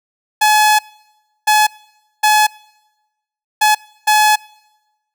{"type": "tone bursts at uneven times", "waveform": "sawtooth", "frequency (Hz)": 851, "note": "G#5", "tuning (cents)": 42, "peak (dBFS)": -5, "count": 5, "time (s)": [[0.41, 0.79], [1.47, 1.67], [2.23, 2.47], [3.61, 3.75], [4.07, 4.36]], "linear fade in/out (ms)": 10, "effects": ["noise-tail reverb RT60 1.0 s tail -25 dB re dry"]}